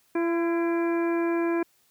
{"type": "harmonic tone with a mistuned harmonic", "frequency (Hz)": 338, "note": "E4", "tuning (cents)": 43, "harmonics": [1, 2, 3, 4, 5, 6, 7], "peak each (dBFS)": [-23, -34, -35, -43, -38, -48, -40], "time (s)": [0.15, 1.63], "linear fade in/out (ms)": 5, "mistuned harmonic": 5, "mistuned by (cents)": -37, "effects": ["white hiss -65 dBFS RMS until 1.9 s", "high-pass 60 Hz 12 dB/octave"]}